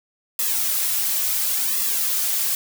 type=noise with flanger; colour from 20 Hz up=blue; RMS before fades=-22 dBFS; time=0.39-2.55 s; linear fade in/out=2 ms; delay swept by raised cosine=1.3 to 4.1 ms; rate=0.71 Hz; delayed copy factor=-0.8; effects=none